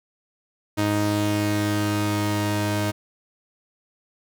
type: tone pair together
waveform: sawtooth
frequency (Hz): 103.9 / 311.9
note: G#2 / D#4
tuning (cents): +1 / +4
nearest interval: octave + perfect fifth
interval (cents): 1903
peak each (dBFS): -20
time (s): 0.77-2.92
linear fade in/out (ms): 20
effects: none